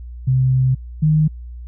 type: tone pair in turn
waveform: sine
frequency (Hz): 130 / 154.63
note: C3 / D#3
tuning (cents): -11 / -10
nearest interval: minor third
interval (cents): 301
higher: second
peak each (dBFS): -12 / -11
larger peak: second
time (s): 0.27-0.75 / 1.02-1.28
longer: first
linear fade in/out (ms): 10
effects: added 60 Hz sine -30 dBFS peak until 1.67 s